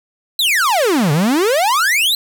45% pulse exponential two-way sweep, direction down then up, 4170 to 138.59 to 4170 Hz, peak -12 dBFS, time 0.39-2.15 s, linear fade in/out 2 ms, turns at 1.12 s, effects none

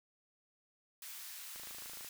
white high-pass noise, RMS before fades -48 dBFS, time 1.02-2.09 s, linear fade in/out 2 ms, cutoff 1300 Hz, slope 12 dB/octave
click train, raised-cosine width 0.5 ms, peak -38 dBFS, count 14, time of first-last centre 1.56-2.047 s, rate 26.7 Hz
effects none

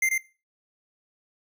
square tone with echo, 2091 Hz, C7, 2 cents flat, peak -21 dBFS, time 0.02-0.09 s, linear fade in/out 5 ms, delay 90 ms, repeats 1, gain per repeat -2 dB, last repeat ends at 0.18 s, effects noise-tail reverb RT60 0.3 s tail -17 dB re dry

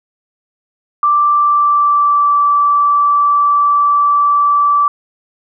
sine tone with pitch glide, 1174.7 to 1160.5 Hz, D6 to D6, 0 to -21 cents, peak -8 dBFS, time 1.03-4.88 s, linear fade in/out 2 ms, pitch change -21 cents, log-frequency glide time 1.32-2.37 s, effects none

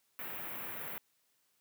white band-stop noise, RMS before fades -42 dBFS, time 0.19-0.98 s, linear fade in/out 0 ms, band 2500 to 14000 Hz, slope 24 dB/octave, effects white hiss -75 dBFS RMS until 1.6 s + high-pass 100 Hz 12 dB/octave

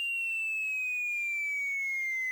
sine linear sweep, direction down, 2794 to 2025 Hz, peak -28 dBFS, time 0-2.31 s, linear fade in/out 0 ms, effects tanh soft clip ceiling -27 dBFS + 9-bit

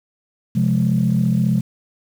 sine chord, F minor, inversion second, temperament just, 130.96 / 174.61 / 209.5 Hz, C3 / F3 / Ab3, +2 / 0 / +15 cents, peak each -18 dBFS, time 0.55-1.61 s, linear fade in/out 10 ms, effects tanh soft clip ceiling -7 dBFS + 7-bit

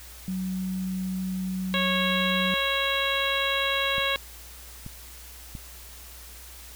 sine tone, 186.6 Hz, F#3, 15 cents sharp, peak -27 dBFS, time 0.28-2.54 s, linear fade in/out 0 ms
harmonic tone, 550 Hz, C#5, 14 cents flat, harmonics 1 / 2 / 3 / 4 / 5 / 6 / 7, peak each -31 / -31 / -31 / -31 / -31 / -31 / -31 dBFS, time 1.74-4.16 s, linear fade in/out 0 ms
clicks, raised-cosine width 5 ms, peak -25 dBFS, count 3, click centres 3.982 / 4.864 / 5.552 s
effects added 60 Hz sine -46 dBFS peak until 6.75 s + white hiss -46 dBFS RMS until 6.75 s

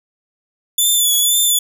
10% pulse tone with vibrato, 3472 Hz, A7, 24 cents flat, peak -5 dBFS, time 0.78-1.59 s, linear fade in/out 5 ms, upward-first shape sine, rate 2 Hz, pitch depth 47 cents each way, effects none

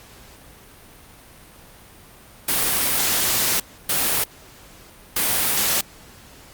white noise bursts at uneven times, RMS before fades -20 dBFS, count 3, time 2.48-3.6 / 3.89-4.24 / 5.16-5.81 s, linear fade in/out 5 ms, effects pink hiss -46 dBFS RMS until 6.53 s + Opus 48 kbps

